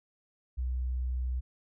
sine tone, 62.8 Hz, B1, 30 cents sharp, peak -29 dBFS, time 0.57-1.41 s, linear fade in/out 20 ms, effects none

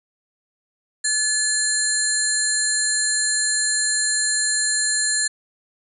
sine tone cluster, 1716 / 4175 / 6960 / 7390 / 9280 Hz, A6 / C8 / A8 / A#8 / D9, -44 / -5 / -20 / -16 / -22 cents, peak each -25 dBFS, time 1.04-5.28 s, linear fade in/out 10 ms, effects none

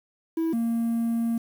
triangle tone pair in turn, 326.7 / 231 Hz, E4 / A#3, -15 / -16 cents, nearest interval tritone, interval 601 cents, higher first, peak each -20 dBFS, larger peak neither, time 0.37-0.53 / 0.53-1.38 s, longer second, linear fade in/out 5 ms, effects tanh soft clip ceiling -16 dBFS + 8-bit

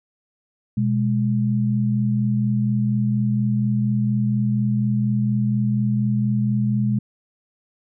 sine tone pair together, 123.5 / 207.7 Hz, B2 / G#3, 0 / 0 cents, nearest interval major sixth, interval 900 cents, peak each -20 dBFS, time 0.77-6.99 s, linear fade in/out 5 ms, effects none

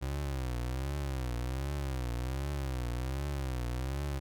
30% pulse tone with vibrato, 65.41 Hz, C2, in tune, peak -30 dBFS, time 0.01-4.2 s, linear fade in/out 20 ms, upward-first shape triangle, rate 1.3 Hz, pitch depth 180 cents each way, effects none

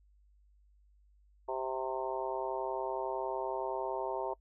harmonic tone with a mistuned harmonic, 130.81 Hz, C3, in tune, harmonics 3 / 4 / 5 / 6 / 7 / 8, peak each -39 / -41 / -39 / -44 / -38 / -47 dBFS, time 1.48-4.34 s, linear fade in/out 10 ms, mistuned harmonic 8, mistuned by +21 cents, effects noise-tail reverb RT60 0.1 s tail -25 dB re dry + added 50 Hz sine -62 dBFS peak until 4.4 s

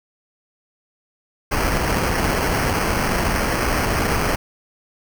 pink noise with sample-and-hold, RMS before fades -20 dBFS, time 1.51-4.36 s, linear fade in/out 10 ms, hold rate 3675 Hz, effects none

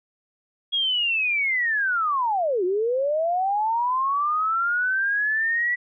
sine linear two-way sweep, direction down then up, 3322 to 349.2 to 1963 Hz, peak -20 dBFS, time 0.72-5.76 s, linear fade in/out 20 ms, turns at 2.64 s, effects none

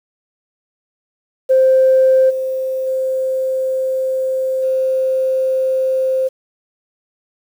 sine tone with level steps, 523.3 Hz, C5, in tune, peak -7 / -17 / -15 / -13 dBFS, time 1.49-6.29 s, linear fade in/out 20 ms, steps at 2.29 / 2.86 / 4.62 s, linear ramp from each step 20 ms, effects tanh soft clip ceiling -3 dBFS + 7-bit

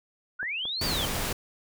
sine linear two-way sweep, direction up then down, 1393 to 4742 to 2986 Hz, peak -29 dBFS, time 0.39-1.06 s, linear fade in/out 10 ms, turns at 0.85 s
click train, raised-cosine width 1 ms, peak -28 dBFS, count 5, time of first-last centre 0.43-1.327 s, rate 4.46 Hz
pink noise, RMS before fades -30 dBFS, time 0.81-1.33 s, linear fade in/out 5 ms
effects none

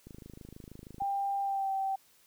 click train, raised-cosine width 3 ms, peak -34 dBFS, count 26, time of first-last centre 0.07-1.021 s, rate 26.3 Hz
sine tone with pitch glide, 794 to 775.4 Hz, G5 to G5, +22 to -19 cents, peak -29 dBFS, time 1-1.96 s, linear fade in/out 10 ms, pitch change -41 cents, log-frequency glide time 1.41-1.71 s
effects white hiss -64 dBFS RMS until 2.26 s

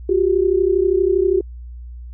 sine tone pair together, 359.5 / 392 Hz, F#4 / G4, -50 / 0 cents, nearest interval minor second, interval 150 cents, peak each -16 dBFS, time 0.09-1.41 s, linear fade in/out 5 ms, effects added 60 Hz sine -31 dBFS peak until 2.13 s

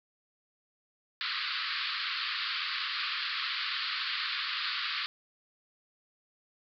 white band-pass noise, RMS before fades -34 dBFS, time 1.21-5.06 s, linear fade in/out 0 ms, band 1100 to 4700 Hz, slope 96 dB/octave, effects none

